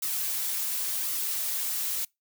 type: noise with flanger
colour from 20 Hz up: blue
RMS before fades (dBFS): -30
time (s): 0.02-2.05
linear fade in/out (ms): 5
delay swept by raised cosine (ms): 1.2 to 6.2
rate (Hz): 0.91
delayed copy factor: -0.55
effects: noise-tail reverb RT60 0.2 s tail -26 dB re dry